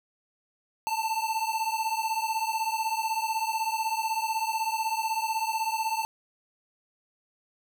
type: beating tone pair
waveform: square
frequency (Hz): 881 / 897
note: A5 / A5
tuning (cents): +2 / +33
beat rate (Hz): 16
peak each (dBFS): -30 / -31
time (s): 0.87-6.05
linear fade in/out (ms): 0
effects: none